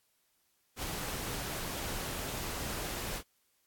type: noise with ADSR envelope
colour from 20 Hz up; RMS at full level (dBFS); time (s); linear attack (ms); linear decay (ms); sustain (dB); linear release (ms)
pink; -35; 0.76-3.23; 69; 13; -3; 62
effects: white hiss -74 dBFS RMS until 3.66 s + AAC 64 kbps